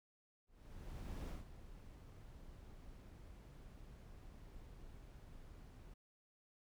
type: noise with ADSR envelope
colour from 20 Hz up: brown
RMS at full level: -44 dBFS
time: 0.47-5.94 s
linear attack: 820 ms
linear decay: 150 ms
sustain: -12 dB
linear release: 5 ms
effects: none